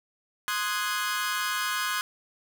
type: chord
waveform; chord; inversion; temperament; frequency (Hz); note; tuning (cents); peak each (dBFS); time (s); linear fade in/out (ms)
sawtooth; Ab dominant seventh; first; equal; 1046.5 / 1244.5 / 1480 / 1661.2; C6 / Eb6 / Gb6 / Ab6; 0 / 0 / 0 / 0; -29; 0.48-2.01; 0
effects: none